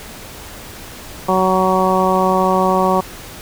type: harmonic tone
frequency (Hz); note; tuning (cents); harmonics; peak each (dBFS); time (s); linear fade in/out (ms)
187.1; F#3; +20; 1 / 2 / 3 / 4 / 5 / 6; -19 / -19 / -19 / -19 / -19 / -19; 1.28-3.01; 10
effects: pink hiss -34 dBFS RMS until 3.41 s